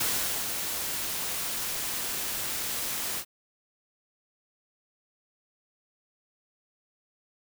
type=noise with ADSR envelope; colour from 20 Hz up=white; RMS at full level=-27 dBFS; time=0-3.25 s; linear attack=8 ms; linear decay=420 ms; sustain=-5 dB; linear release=71 ms; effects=none